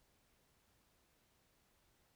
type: silence
effects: pink hiss -75 dBFS RMS until 2.15 s